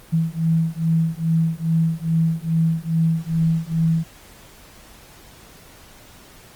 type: beating tone pair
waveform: sine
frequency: 162 / 164.4 Hz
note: E3 / E3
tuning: -30 / -4 cents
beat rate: 2.4 Hz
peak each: -20 dBFS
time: 0.12-4.04 s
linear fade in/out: 20 ms
effects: pink hiss -46 dBFS RMS until 6.55 s + Opus 24 kbps